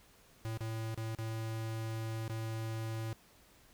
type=tone with dropouts; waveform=square; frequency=111.9 Hz; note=A2; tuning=30 cents sharp; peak=-37 dBFS; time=0.45-3.13 s; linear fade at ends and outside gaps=0 ms; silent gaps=0.574-0.607 / 0.945-0.976 / 1.149-1.187 / 2.279-2.297 s; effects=pink hiss -63 dBFS RMS until 3.73 s